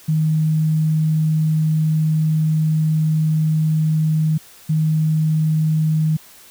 sine tone pair in turn, 156.5 / 156.5 Hz, D#3 / D#3, +10 / +10 cents, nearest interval unison, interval 0 cents, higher neither, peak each -14 dBFS, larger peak neither, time 0.08-4.38 / 4.69-6.17 s, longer first, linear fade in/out 10 ms, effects white hiss -45 dBFS RMS until 6.5 s

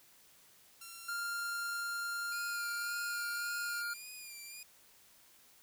5% pulse tone with tremolo, 1367 Hz, F6, 37 cents flat, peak -36 dBFS, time 0.81-3.82 s, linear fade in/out 5 ms, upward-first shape square, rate 0.5 Hz, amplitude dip 25%
square tone with pitch glide, 1396.9 to 1412.3 Hz, F6 to F6, 0 to +19 cents, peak -37 dBFS, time 1.08-3.94 s, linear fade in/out 10 ms, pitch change +19 cents, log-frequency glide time 2.12-3.24 s
10% pulse tone with vibrato, 2417 Hz, D7, 49 cents sharp, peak -38 dBFS, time 2.32-4.63 s, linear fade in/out 2 ms, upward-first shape sine, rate 1.8 Hz, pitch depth 48 cents each way
effects white hiss -63 dBFS RMS until 5.62 s

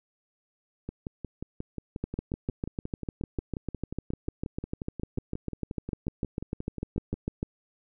two click trains, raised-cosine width 3 ms, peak -22 / -17 dBFS, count 36 / 37, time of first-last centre 0.89-7.14 / 2.04-7.429 s, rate 5.6 / 6.68 Hz, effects none

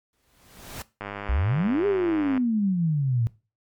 pink noise with exponential growth, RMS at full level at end -34 dBFS, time 0.13-0.82 s, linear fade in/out 1 ms, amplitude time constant 150 ms
click train, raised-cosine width 0.5 ms, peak -18 dBFS, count 139, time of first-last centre 1.01-2.376 s, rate 101 Hz
sine exponential two-way sweep, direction up then down, 56.5 to 415.3 to 111.2 Hz, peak -20 dBFS, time 1.29-3.27 s, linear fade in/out 0 ms, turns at 1.86 s
effects noise-tail reverb RT60 0.3 s tail -19 dB re dry + MP3 96 kbps

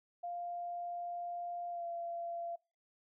sine tone with pitch glide, 698.5 to 684.5 Hz, F5 to F5, 0 to -35 cents, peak -38 dBFS, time 0.23-2.56 s, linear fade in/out 10 ms, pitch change -35 cents, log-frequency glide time 1.7-1.85 s, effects noise-tail reverb RT60 0.3 s tail -24 dB re dry

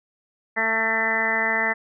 harmonic tone, 223.2 Hz, A3, 25 cents sharp, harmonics 1 / 2 / 3 / 4 / 5 / 6 / 7 / 8 / 9, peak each -34 / -33 / -30 / -29 / -35 / -33 / -35 / -24 / -24 dBFS, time 0.56-1.74 s, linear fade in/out 20 ms, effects none

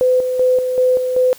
sine tone with tremolo, 507 Hz, B4, 45 cents sharp, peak -10 dBFS, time 0.01-1.33 s, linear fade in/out 0 ms, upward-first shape square, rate 2.6 Hz, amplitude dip 50%, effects white hiss -42 dBFS RMS until 1.38 s

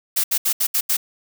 blue noise bursts at uneven times, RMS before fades -19 dBFS, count 6, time 0.16-0.24 / 0.31-0.38 / 0.45-0.53 / 0.6-0.67 / 0.74-0.81 / 0.89-0.97 s, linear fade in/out 10 ms, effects none

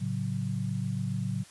sine chord, F# minor, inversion first, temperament just, 111 / 138.75 / 185 Hz, A2 / C#3 / F#3, +16 / +2 / 0 cents, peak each -33 dBFS, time 0-1.44 s, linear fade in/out 20 ms, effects white hiss -53 dBFS RMS until 1.5 s + resampled to 24000 Hz

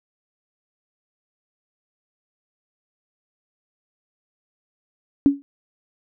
sine tone with exponential decay, 280.6 Hz, C#4, 21 cents sharp, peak -7 dBFS, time 5.26-5.42 s, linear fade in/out 0 ms, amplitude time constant 34 ms, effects none

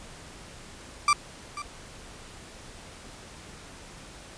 35% pulse tone with echo, 1174.7 Hz, D6, in tune, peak -16 dBFS, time 1.08-1.13 s, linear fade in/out 2 ms, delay 490 ms, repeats 1, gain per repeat -15 dB, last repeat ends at 1.62 s, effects pink hiss -46 dBFS RMS until 4.37 s + resampled to 22050 Hz

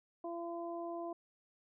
harmonic tone, 340 Hz, F4, 46 cents flat, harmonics 1 / 2 / 3, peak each -42 / -42 / -49 dBFS, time 0.24-1.13 s, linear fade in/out 5 ms, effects none

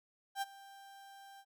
35% pulse tone with ADSR envelope, 789 Hz, G5, 11 cents sharp, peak -31 dBFS, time 0.35-1.45 s, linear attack 68 ms, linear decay 27 ms, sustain -20 dB, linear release 57 ms, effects none

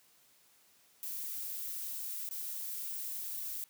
violet noise with dropouts, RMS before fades -40 dBFS, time 1.03-3.64 s, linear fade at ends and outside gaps 0 ms, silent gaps 2.29-2.311 s, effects white hiss -66 dBFS RMS until 3.69 s + high-pass 80 Hz 12 dB/octave

